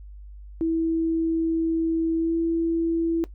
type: tone with pitch glide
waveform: sine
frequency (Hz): 326.9 to 331.5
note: E4 to E4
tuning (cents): -14 to +10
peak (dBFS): -20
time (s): 0.61-3.24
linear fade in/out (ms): 0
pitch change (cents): +24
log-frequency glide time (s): 2.17-2.35
effects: noise-tail reverb RT60 0.1 s tail -17 dB re dry + added 50 Hz sine -39 dBFS peak until 3.34 s